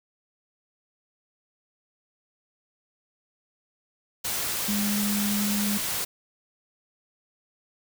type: tone in noise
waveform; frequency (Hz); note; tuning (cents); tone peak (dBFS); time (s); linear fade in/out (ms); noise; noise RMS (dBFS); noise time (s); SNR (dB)
sine; 205.6; G#3; -17; -25; 4.68-5.78; 10; white; -29; 4.24-6.05; +1
effects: none